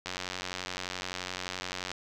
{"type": "click train", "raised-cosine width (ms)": 0.2, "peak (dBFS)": -17, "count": 171, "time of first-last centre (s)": [0.06, 1.916], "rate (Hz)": 91.6, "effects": []}